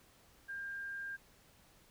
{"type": "tone", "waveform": "sine", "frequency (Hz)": 1600, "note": "G6", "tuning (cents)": 35, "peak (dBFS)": -40, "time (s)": [0.48, 1.17], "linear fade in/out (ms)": 20, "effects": ["pink hiss -65 dBFS RMS until 1.9 s"]}